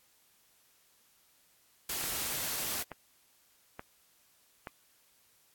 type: noise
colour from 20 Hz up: white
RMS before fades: -35 dBFS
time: 1.89-2.83 s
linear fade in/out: 5 ms
type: click train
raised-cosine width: 0.5 ms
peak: -25 dBFS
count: 4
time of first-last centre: 2.04-4.672 s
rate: 1.14 Hz
effects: white hiss -67 dBFS RMS until 5.54 s + AAC 64 kbps

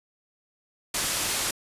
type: low-pass noise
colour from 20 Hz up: white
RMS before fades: -28 dBFS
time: 0.94-1.51 s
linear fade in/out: 5 ms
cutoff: 11000 Hz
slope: 24 dB/octave
effects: resampled to 32000 Hz

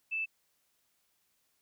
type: tone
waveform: sine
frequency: 2637 Hz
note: E7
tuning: in tune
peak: -31 dBFS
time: 0.11-0.26 s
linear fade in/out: 20 ms
effects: white hiss -75 dBFS RMS until 1.61 s

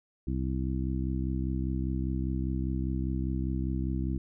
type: harmonic tone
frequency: 65 Hz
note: C2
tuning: 11 cents flat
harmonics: 1 / 2 / 3 / 4 / 5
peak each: -31 / -34 / -36 / -37 / -38 dBFS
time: 0.27-4.18 s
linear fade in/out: 5 ms
effects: none

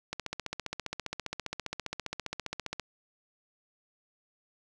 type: click train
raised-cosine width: 0.2 ms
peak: -17 dBFS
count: 41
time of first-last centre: 0.13-2.797 s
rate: 15 Hz
effects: none

